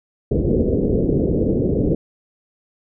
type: low-pass noise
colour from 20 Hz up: white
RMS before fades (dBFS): -18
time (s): 0.31-1.95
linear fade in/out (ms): 5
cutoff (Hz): 490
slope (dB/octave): 48
effects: none